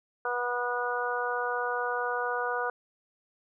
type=harmonic tone; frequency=244.1 Hz; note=B3; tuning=20 cents flat; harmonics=2 / 3 / 4 / 5 / 6; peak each=-33 / -35 / -35 / -35 / -33 dBFS; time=0.25-2.7 s; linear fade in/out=2 ms; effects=none